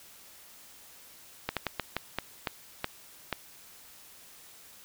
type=slowing click train; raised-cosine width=0.3 ms; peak=-13 dBFS; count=9; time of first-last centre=1.49-3.327 s; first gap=77 ms; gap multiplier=1.3; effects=white hiss -53 dBFS RMS until 4.84 s